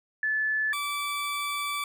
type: tone pair in turn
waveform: sine / 20% pulse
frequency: 1735 / 1158 Hz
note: A6 / D6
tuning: -25 / -25 cents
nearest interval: perfect fifth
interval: 700 cents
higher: first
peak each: -24 dBFS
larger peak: neither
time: 0.23-0.73 / 0.73-1.84 s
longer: second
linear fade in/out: 2 ms
effects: none